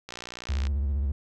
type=click train; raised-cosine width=0.2 ms; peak=-20 dBFS; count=36; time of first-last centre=0.09-0.669 s; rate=60.4 Hz
type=tone with vibrato; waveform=triangle; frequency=70 Hz; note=C#2; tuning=18 cents sharp; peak=-22 dBFS; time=0.49-1.12 s; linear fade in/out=5 ms; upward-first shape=square; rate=15 Hz; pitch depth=90 cents each way
effects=none